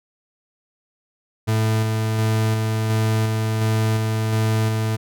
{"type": "tone with tremolo", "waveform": "40% pulse", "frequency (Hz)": 110, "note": "A2", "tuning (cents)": 0, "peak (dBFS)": -16, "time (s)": [1.47, 4.97], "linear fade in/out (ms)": 20, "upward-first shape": "square", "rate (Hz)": 1.4, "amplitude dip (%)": 25, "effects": []}